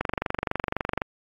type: click train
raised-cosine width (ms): 0.5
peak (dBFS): -10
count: 25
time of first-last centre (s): 0.01-1.018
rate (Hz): 23.8
effects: AAC 32 kbps